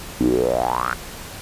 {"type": "tone with band-pass filter sweep", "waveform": "sawtooth", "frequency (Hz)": 61.1, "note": "B1", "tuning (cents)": -18, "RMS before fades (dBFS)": -20, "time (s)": [0.2, 0.94], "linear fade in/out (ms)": 10, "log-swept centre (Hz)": [270, 1500], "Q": 8.4, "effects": ["pink hiss -35 dBFS RMS until 1.41 s", "resampled to 32000 Hz"]}